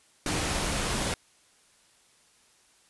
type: tone in noise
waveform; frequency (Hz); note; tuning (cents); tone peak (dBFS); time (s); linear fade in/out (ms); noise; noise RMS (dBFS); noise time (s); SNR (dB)
sine; 307; D#4; -23; -37; 0.26-0.48; 2; pink; -29; 0.26-1.14; -11
effects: white hiss -62 dBFS RMS until 2.89 s + resampled to 24000 Hz